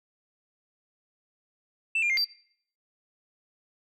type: tone with pitch steps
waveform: sine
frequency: 2661 / 2399 / 2116 / 4684 Hz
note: E7 / D7 / C7 / D8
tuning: +16 / +36 / +19 / -5 cents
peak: -21 dBFS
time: 1.95-2.246 s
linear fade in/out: 5 ms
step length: 74 ms
effects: noise-tail reverb RT60 0.6 s tail -22 dB re dry + tanh soft clip ceiling -21 dBFS